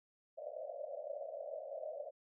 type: band-pass noise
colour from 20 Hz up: white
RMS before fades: -45 dBFS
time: 0.37-2.11 s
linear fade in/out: 20 ms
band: 530 to 660 Hz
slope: 96 dB/octave
effects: none